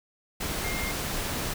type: tone in noise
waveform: sine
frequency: 2122 Hz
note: C7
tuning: 24 cents sharp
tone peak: -34 dBFS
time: 0.64-0.92 s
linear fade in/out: 10 ms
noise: pink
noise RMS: -31 dBFS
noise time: 0.4-1.54 s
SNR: -6 dB
effects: none